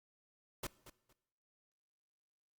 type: noise with echo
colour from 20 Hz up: pink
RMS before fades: -41 dBFS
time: 0.63-0.67 s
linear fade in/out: 5 ms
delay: 230 ms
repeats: 2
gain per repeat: -14 dB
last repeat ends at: 1.13 s
effects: noise-tail reverb RT60 1.0 s tail -21 dB re dry + Opus 48 kbps